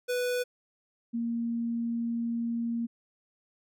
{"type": "tone pair in turn", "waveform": ["square", "sine"], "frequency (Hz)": [493.9, 233.1], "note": ["B4", "A#3"], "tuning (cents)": [0, 0], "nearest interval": "octave + minor second", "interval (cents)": 1300, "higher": "first", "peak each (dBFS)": -28, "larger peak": "neither", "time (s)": [[0.08, 0.44], [1.13, 2.87]], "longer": "second", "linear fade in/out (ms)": 20, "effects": []}